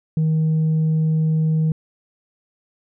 sine tone, 157.9 Hz, D#3, 26 cents sharp, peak -13 dBFS, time 0.17-1.72 s, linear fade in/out 2 ms, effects tanh soft clip ceiling -14 dBFS

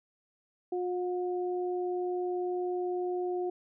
sine tone pair together, 359 / 721 Hz, F4 / F#5, +48 / -45 cents, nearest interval octave, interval 1207 cents, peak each -30 / -38 dBFS, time 0.72-3.5 s, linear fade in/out 5 ms, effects none

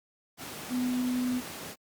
sine tone in noise, 250.1 Hz, B3, 22 cents sharp, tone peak -26 dBFS, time 0.69-1.42 s, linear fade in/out 50 ms, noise pink, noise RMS -40 dBFS, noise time 0.37-1.76 s, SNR +11 dB, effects high-pass 150 Hz 12 dB/octave + Opus 48 kbps

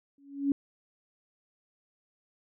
sine tone with exponential growth, 280 Hz, C#4, 18 cents sharp, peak -20 dBFS, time 0.18-0.52 s, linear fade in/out 2 ms, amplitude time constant 72 ms, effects none

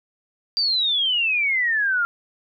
sine exponential sweep, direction down, 4734 to 1377 Hz, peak -18 dBFS, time 0.57-2.05 s, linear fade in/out 0 ms, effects none

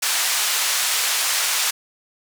white band-pass noise, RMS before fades -21 dBFS, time 0.02-1.71 s, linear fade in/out 10 ms, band 910 to 9000 Hz, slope 12 dB/octave, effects none

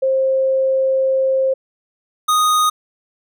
sine / square tone pair in turn, 530 / 1241.8 Hz, C5 / D#6, +22 / -4 cents, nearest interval octave + minor third, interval 1474 cents, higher second, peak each -13 dBFS, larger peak neither, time 0.02-1.54 / 2.28-2.7 s, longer first, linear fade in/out 10 ms, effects none

